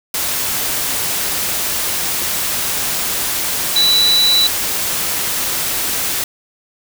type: tone in noise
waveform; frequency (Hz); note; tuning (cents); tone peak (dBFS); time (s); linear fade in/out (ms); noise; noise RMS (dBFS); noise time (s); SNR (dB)
sine; 3951; B7; 0; -10; 3.76-4.47; 2; white; -19; 0.14-6.24; +6
effects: none